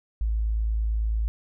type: tone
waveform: sine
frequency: 54.5 Hz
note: A1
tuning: 16 cents flat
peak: -22 dBFS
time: 0.21-1.28 s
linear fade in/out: 0 ms
effects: none